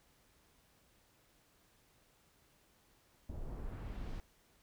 brown noise with low-pass filter sweep, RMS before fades -43 dBFS, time 3.29-4.2 s, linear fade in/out 0 ms, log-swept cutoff 620 to 6900 Hz, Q 0.8, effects pink hiss -70 dBFS RMS until 4.62 s

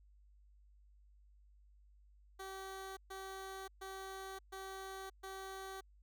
15% pulse tone bursts, 384.4 Hz, G4, 34 cents flat, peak -39 dBFS, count 5, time 2.39-5.81 s, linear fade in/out 10 ms, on 580 ms, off 130 ms, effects added 50 Hz sine -62 dBFS peak until 6.02 s

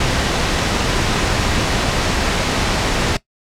pink noise, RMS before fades -17 dBFS, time 0-3.17 s, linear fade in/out 5 ms, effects noise-tail reverb RT60 0.1 s tail -18 dB re dry + low-pass 6000 Hz 12 dB/octave

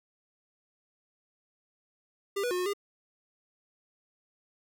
square tone with pitch steps, 398.5 / 488.3 / 360.2 / 362.8 / 404.9 Hz, G4 / B4 / F#4 / F#4 / G#4, +28 / -20 / -46 / -34 / -44 cents, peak -29 dBFS, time 2.36-2.735 s, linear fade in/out 10 ms, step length 75 ms, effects none

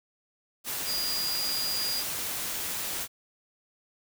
sine tone in noise, 4847 Hz, D#8, 46 cents flat, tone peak -29 dBFS, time 0.85-2.04 s, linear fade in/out 50 ms, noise white, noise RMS -33 dBFS, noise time 0.64-3.08 s, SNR +1 dB, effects none

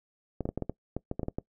clicks, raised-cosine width 2 ms, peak -18 dBFS, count 12, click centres 0.407 / 0.455 / 0.49 / 0.576 / 0.623 / 0.696 / 0.966 / 1.114 / 1.195 / 1.232 / 1.284 / 1.385 s, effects noise-tail reverb RT60 0.1 s tail -22 dB re dry

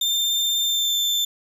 35% pulse tone with pitch glide, 3592 to 3551 Hz, A7 to A7, +35 to +15 cents, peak -18 dBFS, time 0.01-1.25 s, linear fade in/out 5 ms, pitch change -20 cents, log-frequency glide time 0.63-0.97 s, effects none

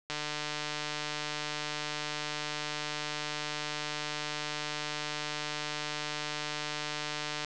click train, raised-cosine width 0.2 ms, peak -17 dBFS, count 1103, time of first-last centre 0.1-7.447 s, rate 150 Hz, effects resampled to 22050 Hz

